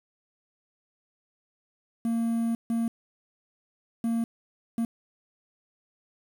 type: tone bursts at uneven times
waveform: triangle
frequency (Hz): 230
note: A#3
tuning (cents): -23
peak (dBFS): -22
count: 4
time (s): 2.05-2.55 / 2.7-2.88 / 4.04-4.24 / 4.78-4.85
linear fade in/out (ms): 2
effects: 8-bit